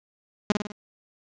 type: tone with echo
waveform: sawtooth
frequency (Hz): 207.7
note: G#3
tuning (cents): 0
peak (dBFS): -13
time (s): 0.5-0.52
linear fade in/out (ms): 0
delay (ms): 50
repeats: 4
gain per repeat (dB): -5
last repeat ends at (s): 0.72
effects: resampled to 16000 Hz + 9-bit